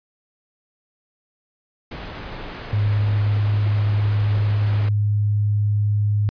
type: low-pass noise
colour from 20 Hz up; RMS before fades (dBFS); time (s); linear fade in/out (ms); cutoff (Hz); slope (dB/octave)
pink; -34; 1.91-4.89; 5; 3200; 12
type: tone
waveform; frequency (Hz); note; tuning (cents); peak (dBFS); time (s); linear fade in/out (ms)
sine; 103.83; G#2; 0; -16; 2.73-6.29; 0
effects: resampled to 11025 Hz